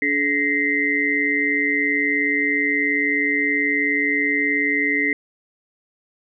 sine tone cluster, 287.8 / 427.4 / 1892 / 2069 Hz, D4 / G#4 / A#6 / C7, -35 / +50 / +25 / -20 cents, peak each -24 / -29 / -23 / -20 dBFS, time 0.02-5.13 s, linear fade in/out 2 ms, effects none

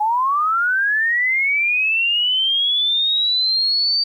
sine linear sweep, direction up, 826 to 4635 Hz, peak -15 dBFS, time 0-4.04 s, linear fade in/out 10 ms, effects 9-bit

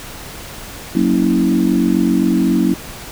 sine chord, F# dominant seventh, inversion none, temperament equal with one note detuned, 185 / 233.1 / 277.2 / 324.3 Hz, F#3 / A#3 / C#4 / E4, 0 / 0 / 0 / -28 cents, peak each -17 dBFS, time 0.95-2.74 s, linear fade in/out 5 ms, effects pink hiss -32 dBFS RMS until 3.11 s

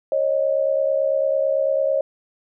sine tone pair together, 547 / 616 Hz, C#5 / D#5, -23 / -17 cents, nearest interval major second, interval 206 cents, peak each -19 / -21 dBFS, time 0.12-2.01 s, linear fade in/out 2 ms, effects none

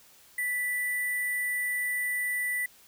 sine tone with sample-and-hold, 1975.5 Hz, B6, in tune, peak -27 dBFS, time 0.38-2.66 s, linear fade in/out 5 ms, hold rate 11025 Hz, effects white hiss -57 dBFS RMS until 2.87 s

